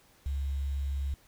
sine tone with quantisation, 69.3 Hz, C#2, in tune, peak -29 dBFS, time 0.26-1.14 s, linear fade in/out 0 ms, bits 9, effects pink hiss -62 dBFS RMS until 1.27 s

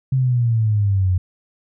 sine exponential sweep, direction down, 134 to 89.5 Hz, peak -14 dBFS, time 0.12-1.18 s, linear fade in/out 5 ms, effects none

